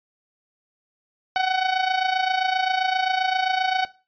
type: tone with amplitude modulation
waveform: sawtooth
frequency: 750 Hz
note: F#5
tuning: 23 cents sharp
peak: -13 dBFS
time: 1.36-3.85 s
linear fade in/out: 0 ms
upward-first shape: sine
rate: 27.6 Hz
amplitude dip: 65%
effects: noise-tail reverb RT60 0.3 s tail -17 dB re dry + resampled to 11025 Hz